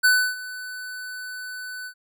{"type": "tone with ADSR envelope", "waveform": "square", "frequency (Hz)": 1500, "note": "F#6", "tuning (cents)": 23, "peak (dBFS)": -14, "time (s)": [0.03, 1.94], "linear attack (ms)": 20, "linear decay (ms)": 300, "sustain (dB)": -19, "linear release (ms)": 77, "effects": []}